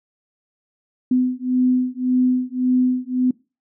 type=beating tone pair; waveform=sine; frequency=252 / 253.8 Hz; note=B3 / B3; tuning=+35 / +47 cents; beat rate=1.8 Hz; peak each=-19 dBFS; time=1.11-3.31 s; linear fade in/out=5 ms; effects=noise-tail reverb RT60 0.3 s tail -23 dB re dry